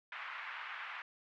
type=band-pass noise; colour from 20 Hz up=pink; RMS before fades=-45 dBFS; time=0.12-1.02 s; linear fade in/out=2 ms; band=1100 to 2500 Hz; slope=24 dB/octave; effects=none